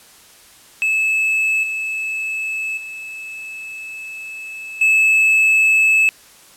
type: tone with level steps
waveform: triangle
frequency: 2606 Hz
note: E7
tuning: 20 cents flat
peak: -13 / -19 / -27 / -9 dBFS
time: 0.82-6.09 s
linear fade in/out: 0 ms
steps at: 1.63 / 2.77 / 4.81 s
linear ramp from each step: 5 ms
effects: white hiss -46 dBFS RMS until 6.56 s + low-pass 12000 Hz 12 dB/octave